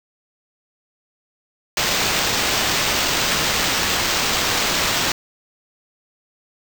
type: noise with sample-and-hold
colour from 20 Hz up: white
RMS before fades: -20 dBFS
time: 1.77-5.12 s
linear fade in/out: 2 ms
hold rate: 11025 Hz
effects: none